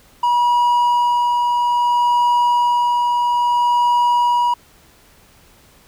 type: tone with tremolo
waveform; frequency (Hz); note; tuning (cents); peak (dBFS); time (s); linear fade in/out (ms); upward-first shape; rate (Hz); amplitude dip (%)
triangle; 965; B5; -40; -10; 0.23-4.54; 5; sine; 0.6; 25
effects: pink hiss -50 dBFS RMS until 5.87 s